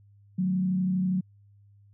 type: tone with frequency modulation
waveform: sine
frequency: 184.9 Hz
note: F#3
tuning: 1 cent flat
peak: -23 dBFS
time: 0.38-1.21 s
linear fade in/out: 10 ms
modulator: 32.4 Hz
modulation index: 0.42
effects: added 101 Hz sine -54 dBFS peak until 1.93 s